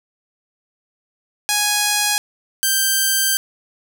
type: tone pair in turn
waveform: 5% pulse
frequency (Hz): 830.6 / 1568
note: G#5 / G6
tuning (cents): 0 / 0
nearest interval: major seventh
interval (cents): 1100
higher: second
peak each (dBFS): -4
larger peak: neither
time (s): 1.49-2.18 / 2.63-3.37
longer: second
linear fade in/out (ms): 0
effects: none